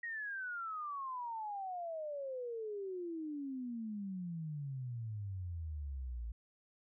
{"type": "exponential sweep", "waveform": "sine", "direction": "down", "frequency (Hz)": [1899, 55], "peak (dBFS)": -39, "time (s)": [0.03, 6.32], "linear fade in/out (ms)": 5, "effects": []}